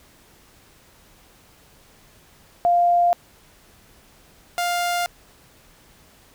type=tone pair in turn; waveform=sine / sawtooth; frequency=698.5 / 701.5 Hz; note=F5 / F5; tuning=0 / +8 cents; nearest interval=unison; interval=8 cents; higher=second; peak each=-14 / -17 dBFS; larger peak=first; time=2.65-3.13 / 4.58-5.06 s; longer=neither; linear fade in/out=0 ms; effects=pink hiss -53 dBFS RMS until 6.34 s